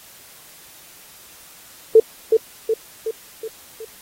sine tone with echo, 444.8 Hz, A4, 19 cents sharp, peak -5 dBFS, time 1.95-2 s, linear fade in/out 5 ms, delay 370 ms, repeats 5, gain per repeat -5 dB, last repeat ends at 3.85 s, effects white hiss -45 dBFS RMS until 4.01 s + AAC 48 kbps

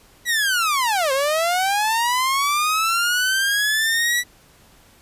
sawtooth linear two-way sweep, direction down then up, 1963 to 523.3 to 1963 Hz, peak -14 dBFS, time 0.25-4.24 s, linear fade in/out 50 ms, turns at 1.12 s, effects pink hiss -52 dBFS RMS until 5.01 s + resampled to 32000 Hz

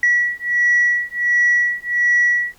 sine beating tone pair, 1936 / 1937.4 Hz, B6 / B6, -35 / -34 cents, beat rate 1.4 Hz, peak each -16 dBFS, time 0.03-2.54 s, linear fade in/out 2 ms, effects tanh soft clip ceiling -8 dBFS + pink hiss -52 dBFS RMS until 2.58 s

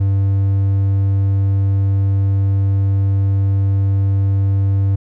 triangle tone, 98 Hz, G2, in tune, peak -10 dBFS, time 0-4.96 s, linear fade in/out 10 ms, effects none

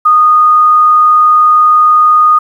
sine tone, 1233 Hz, D#6, 16 cents flat, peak -3 dBFS, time 0.05-2.39 s, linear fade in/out 10 ms, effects 7-bit

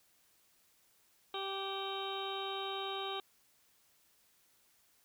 harmonic tone with a mistuned harmonic, 390 Hz, G4, 9 cents flat, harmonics 1 / 2 / 3 / 4 / 6 / 7 / 8 / 9 / 10, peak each -42 / -43 / -44 / -52 / -52 / -53 / -45 / -55 / -45 dBFS, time 1.34-3.2 s, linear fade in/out 2 ms, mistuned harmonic 10, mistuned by -56 cents, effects white hiss -70 dBFS RMS until 5.04 s

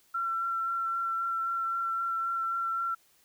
sine tone with vibrato, 1355 Hz, E6, 47 cents sharp, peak -28 dBFS, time 0.14-2.95 s, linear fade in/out 10 ms, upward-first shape sine, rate 3.8 Hz, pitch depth 13 cents each way, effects white hiss -65 dBFS RMS until 3.24 s

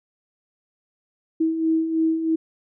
sine beating tone pair, 319.9 / 323 Hz, D#4 / E4, +48 / -35 cents, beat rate 3.1 Hz, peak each -27 / -19 dBFS, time 1.4-2.36 s, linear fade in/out 10 ms, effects none

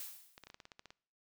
blue noise with exponential decay, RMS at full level -42 dBFS, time 0-0.51 s, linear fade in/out 2 ms, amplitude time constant 110 ms
clicks, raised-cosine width 0.2 ms, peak -34 dBFS, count 11, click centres 0.379 / 0.437 / 0.47 / 0.501 / 0.544 / 0.602 / 0.654 / 0.718 / 0.794 / 0.857 / 0.905 s
effects noise-tail reverb RT60 0.6 s tail -24 dB re dry

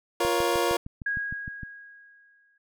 25% pulse chord, Bb minor, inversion second, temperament equal with one note detuned, 349.2 / 471.9 / 554.4 Hz, F4 / Bb4 / Db5, 0 / +21 / 0 cents, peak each -23 / -23 / -25 dBFS, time 0.2-0.77 s, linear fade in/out 5 ms
click train, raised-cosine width 5 ms, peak -25 dBFS, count 10, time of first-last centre 0.25-1.632 s, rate 6.51 Hz
sine tone with exponential decay, 1644 Hz, G#6, 18 cents flat, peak -24 dBFS, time 1.06-2.58 s, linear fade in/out 5 ms, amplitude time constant 330 ms
effects none

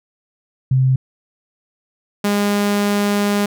sine / sawtooth tone pair in turn, 130.81 / 204.2 Hz, C3 / G#3, 0 / -29 cents, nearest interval minor sixth, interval 771 cents, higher second, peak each -11 dBFS, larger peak neither, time 0.71-0.96 / 2.24-3.46 s, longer second, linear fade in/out 5 ms, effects none

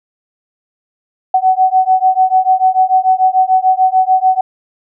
sine beating tone pair, 747 / 753.8 Hz, F#5 / F#5, +16 / +32 cents, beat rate 6.8 Hz, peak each -11 dBFS, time 1.34-4.41 s, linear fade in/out 5 ms, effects none

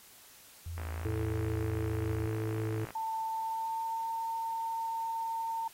sine tone with vibrato, 82.5 Hz, E2, 2 cents sharp, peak -36 dBFS, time 0.66-2.27 s, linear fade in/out 5 ms, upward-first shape sine, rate 3.1 Hz, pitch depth 47 cents each way
click train, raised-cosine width 0.5 ms, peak -29 dBFS, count 119, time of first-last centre 0.78-2.906 s, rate 55.5 Hz
harmonic tone, 109.4 Hz, A2, 9 cents flat, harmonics 1 / 3 / 4, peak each -33 / -38 / -39 dBFS, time 1.05-2.85 s, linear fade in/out 5 ms
sine tone with pitch glide, 891 to 907.1 Hz, A5 to A#5, +22 to -47 cents, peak -32 dBFS, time 2.95-5.68 s, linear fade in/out 5 ms, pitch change +31 cents, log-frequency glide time 3.32-4.09 s
effects white hiss -56 dBFS RMS until 5.73 s + AAC 48 kbps

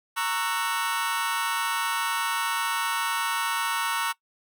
sawtooth chord, F# dominant seventh, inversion first, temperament just, 925 / 1110 / 1332 / 1480 Hz, A#5 / C#6 / E6 / F#6, -14 / +2 / +18 / 0 cents, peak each -26 / -26 / -28 / -28 dBFS, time 0.16-4.13 s, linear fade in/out 20 ms, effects noise-tail reverb RT60 0.1 s tail -21 dB re dry

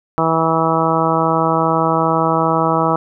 harmonic tone, 162.5 Hz, E3, 24 cents flat, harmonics 1 / 2 / 3 / 4 / 5 / 6 / 7 / 8, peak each -21 / -21 / -21 / -21 / -21 / -21 / -21 / -21 dBFS, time 0.18-2.96 s, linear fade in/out 0 ms, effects none

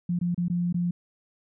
sine tone with dropouts, 174.9 Hz, F3, 3 cents sharp, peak -23 dBFS, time 0.09-0.91 s, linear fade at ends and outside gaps 5 ms, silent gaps 0.19-0.212 / 0.346-0.377 / 0.483-0.499 / 0.727-0.743 s, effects none

